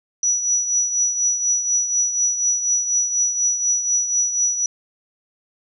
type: tone with tremolo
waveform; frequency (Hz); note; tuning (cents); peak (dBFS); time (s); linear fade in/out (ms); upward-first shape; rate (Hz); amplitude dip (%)
sine; 5880; F#8; -12; -14; 0.23-4.66; 2; triangle; 4.1; 65
effects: none